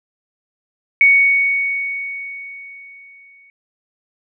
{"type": "tone with exponential decay", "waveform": "sine", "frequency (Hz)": 2229, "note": "C#7", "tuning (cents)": 9, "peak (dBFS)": -6, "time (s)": [1.01, 3.5], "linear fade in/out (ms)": 1, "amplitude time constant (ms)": 540, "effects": []}